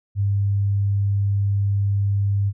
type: tone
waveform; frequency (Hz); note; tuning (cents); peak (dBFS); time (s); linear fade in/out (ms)
sine; 100; G2; +35; -17; 0.15-2.53; 50
effects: none